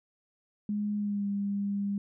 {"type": "tone with pitch glide", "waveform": "sine", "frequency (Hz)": [207.7, 200.9], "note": ["G#3", "G3"], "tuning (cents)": [0, 43], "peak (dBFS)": -28, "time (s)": [0.69, 1.98], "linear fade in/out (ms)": 2, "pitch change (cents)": -57, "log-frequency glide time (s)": [0.96, 1.26], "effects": []}